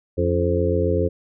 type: harmonic tone with a mistuned harmonic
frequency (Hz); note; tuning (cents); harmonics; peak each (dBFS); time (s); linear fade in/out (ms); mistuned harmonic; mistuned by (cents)
87.31; F2; 0; 1 / 2 / 3 / 4 / 5 / 6; -22 / -28 / -28 / -26 / -23 / -24; 0.17-1.09; 20; 3; +86
effects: none